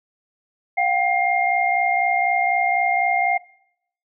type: tone cluster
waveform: sine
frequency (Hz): 709 / 773 / 2120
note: F5 / G5 / C7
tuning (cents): +26 / -24 / +22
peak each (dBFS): -21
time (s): 0.77-3.38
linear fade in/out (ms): 10
effects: noise-tail reverb RT60 0.7 s tail -21 dB re dry